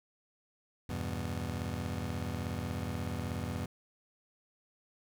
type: chord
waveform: 25% pulse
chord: E minor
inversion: none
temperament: just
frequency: 82.41 / 98.89 / 123.61 Hz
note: E2 / G2 / B2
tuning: 0 / +16 / +2 cents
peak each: -35 / -36 / -37 dBFS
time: 0.89-3.66 s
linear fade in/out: 5 ms
effects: none

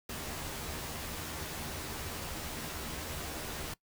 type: noise with comb filter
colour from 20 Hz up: pink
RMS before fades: -40 dBFS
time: 0.09-3.74 s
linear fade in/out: 5 ms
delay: 13 ms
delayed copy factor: +0.55
effects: noise-tail reverb RT60 0.1 s tail -21 dB re dry

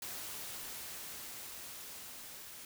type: noise with level ramp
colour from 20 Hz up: white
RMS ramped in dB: -43 to -50 dBFS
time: 0.02-2.65 s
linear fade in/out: 2 ms
effects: none

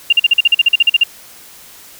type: tone bursts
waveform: sine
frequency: 2794 Hz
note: F7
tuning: in tune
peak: -5 dBFS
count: 14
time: 0.1-1.037 s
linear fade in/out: 5 ms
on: 27 ms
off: 43 ms
effects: white hiss -39 dBFS RMS until 1.99 s

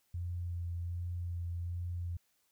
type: tone with vibrato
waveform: sine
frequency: 86.9 Hz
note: F2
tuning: 8 cents flat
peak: -35 dBFS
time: 0.14-2.17 s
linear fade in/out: 5 ms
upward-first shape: sine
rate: 1.3 Hz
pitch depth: 17 cents each way
effects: white hiss -75 dBFS RMS until 2.51 s

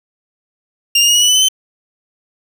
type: tone with pitch steps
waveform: 25% pulse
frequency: 2794 / 2833 / 2873 / 2913 / 2953 / 2995 / 3036 / 3079 Hz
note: F7 / F7 / F7 / F#7 / F#7 / F#7 / F#7 / G7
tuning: 0 / +24 / +48 / -28 / -4 / +20 / +44 / -32 cents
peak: -5 dBFS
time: 0.95-1.486 s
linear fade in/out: 5 ms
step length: 67 ms
effects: none

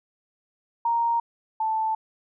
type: tone pair in turn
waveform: sine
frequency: 932.3 / 880 Hz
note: A#5 / A5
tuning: 0 / 0 cents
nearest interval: minor second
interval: 100 cents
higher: first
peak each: -20 / -22 dBFS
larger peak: first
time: 0.85-1.2 / 1.6-1.95 s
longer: neither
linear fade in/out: 5 ms
effects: none

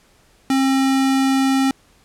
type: tone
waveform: square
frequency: 267.8 Hz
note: C4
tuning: 40 cents sharp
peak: -15 dBFS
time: 0.5-1.71 s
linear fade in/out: 2 ms
effects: pink hiss -55 dBFS RMS until 2.04 s + low-pass 11000 Hz 12 dB/octave

